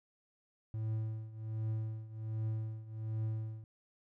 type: tone with tremolo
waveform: triangle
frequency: 110 Hz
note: A2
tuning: in tune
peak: -30 dBFS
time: 0.74-3.64 s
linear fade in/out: 0 ms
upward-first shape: triangle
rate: 1.3 Hz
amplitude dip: 85%
effects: none